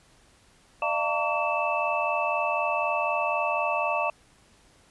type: tone cluster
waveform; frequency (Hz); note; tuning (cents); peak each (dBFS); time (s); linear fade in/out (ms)
sine; 601 / 685 / 907 / 1139 / 2639; D5 / F5 / A#5 / C#6 / E7; +40 / -34 / -48 / +47 / +1; -30; 0.82-4.1; 2
effects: pink hiss -59 dBFS RMS until 4.9 s + resampled to 24000 Hz